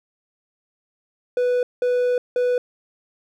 triangle tone bursts at uneven times, 493.9 Hz, B4, in tune, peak -15 dBFS, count 3, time 1.37-1.63 / 1.82-2.18 / 2.36-2.58 s, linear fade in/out 2 ms, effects none

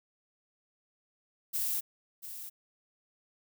violet noise with echo, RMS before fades -32 dBFS, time 1.53-1.81 s, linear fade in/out 20 ms, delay 690 ms, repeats 1, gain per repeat -11 dB, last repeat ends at 2.5 s, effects none

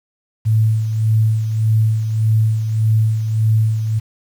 sine tone with tremolo, 110 Hz, A2, in tune, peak -10 dBFS, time 0.45-4 s, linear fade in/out 20 ms, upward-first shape sine, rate 1.7 Hz, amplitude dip 55%, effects 7-bit

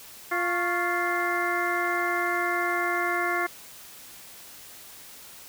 harmonic tone with a mistuned harmonic, 349.2 Hz, F4, in tune, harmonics 1 / 2 / 3 / 4 / 5 / 6, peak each -31 / -31 / -31 / -31 / -31 / -31 dBFS, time 0.31-3.47 s, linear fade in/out 10 ms, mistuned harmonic 3, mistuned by +85 cents, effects white hiss -46 dBFS RMS until 5.48 s

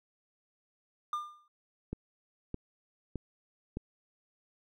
triangle tone with exponential decay, 1202 Hz, D6, 40 cents sharp, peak -27 dBFS, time 1.13-1.48 s, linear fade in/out 2 ms, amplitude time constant 74 ms
click train, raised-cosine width 3 ms, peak -23 dBFS, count 4, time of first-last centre 1.93-3.77 s, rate 1.63 Hz
effects none

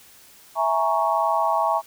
sine chord, A# half-diminished seventh, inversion second, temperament equal, 659.3 / 830.6 / 932.3 / 1108.7 Hz, E5 / G#5 / A#5 / C#6, 0 / 0 / 0 / 0 cents, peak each -24 dBFS, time 0.55-1.82 s, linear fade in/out 50 ms, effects white hiss -50 dBFS RMS until 1.86 s

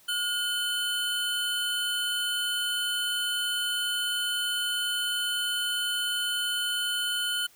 square tone pair together, 1435 / 3041 Hz, F6 / F#7, +47 / +47 cents, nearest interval octave + minor second, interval 1300 cents, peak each -32 / -29 dBFS, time 0.08-7.47 s, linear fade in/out 10 ms, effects white hiss -58 dBFS RMS until 7.55 s

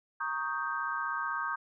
sine chord, Eb dominant seventh, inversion second, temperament equal, 932.3 / 1108.7 / 1244.5 / 1568 Hz, Bb5 / Db6 / Eb6 / G6, 0 / 0 / 0 / 0 cents, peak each -39 / -37 / -36 / -35 dBFS, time 0.2-1.56 s, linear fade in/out 10 ms, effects none

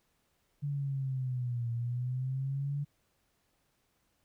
sine linear two-way sweep, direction down then up, 145 to 116.54 to 145 Hz, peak -31 dBFS, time 0.62-2.85 s, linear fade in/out 20 ms, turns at 1.71 s, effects pink hiss -75 dBFS RMS until 4.24 s

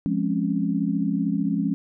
sine chord, Db major seventh, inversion first, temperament equal, 174.61 / 207.7 / 261.6 / 277.2 Hz, F3 / Ab3 / C4 / Db4, 0 / 0 / 0 / 0 cents, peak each -26 / -25 / -31 / -26 dBFS, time 0.06-1.74 s, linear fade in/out 0 ms, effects none

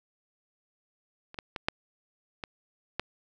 clicks, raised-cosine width 0.3 ms, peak -29 / -19 / -18 / -9 / -19 / -13 dBFS, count 6, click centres 1.344 / 1.388 / 1.562 / 1.685 / 2.438 / 2.996 s, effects none

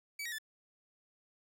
sawtooth tone with pitch steps, 2286 / 1892 / 1749 Hz, D7 / A#6 / A6, -47 / +25 / -11 cents, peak -35 dBFS, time 0.19-0.385 s, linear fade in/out 5 ms, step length 65 ms, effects none

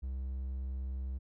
triangle tone, 65.41 Hz, C2, in tune, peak -33 dBFS, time 0.02-1.19 s, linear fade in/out 20 ms, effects none

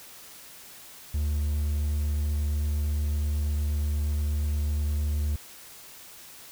triangle tone, 74.3 Hz, D2, 21 cents sharp, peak -22 dBFS, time 1.14-5.36 s, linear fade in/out 5 ms, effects white hiss -47 dBFS RMS until 6.51 s

